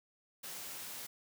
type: high-pass noise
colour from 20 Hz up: white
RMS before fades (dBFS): -45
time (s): 0.43-1.07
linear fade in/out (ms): 10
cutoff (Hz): 100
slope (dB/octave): 24
effects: none